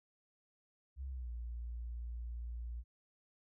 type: tone with pitch glide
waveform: sine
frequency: 66.7 to 58.74 Hz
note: C2 to A#1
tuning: +34 to +14 cents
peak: -40 dBFS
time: 0.96-2.84 s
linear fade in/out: 50 ms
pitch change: -220 cents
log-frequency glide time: 1.09-1.3 s
effects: none